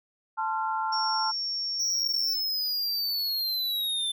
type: chord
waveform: sine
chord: F major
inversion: first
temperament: equal with one note detuned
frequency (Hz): 880 / 1046.5 / 1375.3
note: A5 / C6 / F6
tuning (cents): 0 / 0 / -27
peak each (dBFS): -28 / -34 / -32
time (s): 0.37-1.32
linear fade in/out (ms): 20
type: tone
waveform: sine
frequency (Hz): 5490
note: F8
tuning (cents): -31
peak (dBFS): -28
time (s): 0.92-2.34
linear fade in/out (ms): 10
type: linear sweep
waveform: square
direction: down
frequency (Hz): 5800 to 3520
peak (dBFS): -27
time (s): 1.79-4.12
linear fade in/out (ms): 10
effects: none